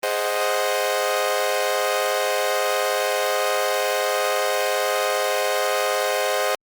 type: chord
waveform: sawtooth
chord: Ab dominant seventh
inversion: none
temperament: equal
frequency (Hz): 415.3 / 523.3 / 622.3 / 740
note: Ab4 / C5 / Eb5 / Gb5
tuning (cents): 0 / 0 / 0 / 0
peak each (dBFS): -24 / -20 / -21 / -24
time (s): 0.03-6.55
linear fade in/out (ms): 2
effects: Opus 24 kbps